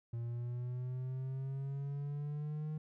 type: exponential sweep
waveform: triangle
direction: up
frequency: 116.54 to 154.9 Hz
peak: -35 dBFS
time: 0.13-2.78 s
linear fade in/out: 5 ms
effects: none